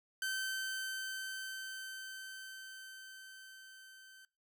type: tone with level ramp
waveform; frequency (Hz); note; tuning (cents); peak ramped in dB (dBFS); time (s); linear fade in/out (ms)
sawtooth; 1543; G6; -28; -31 to -52; 0.22-4.25; 2
effects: noise-tail reverb RT60 0.4 s tail -24 dB re dry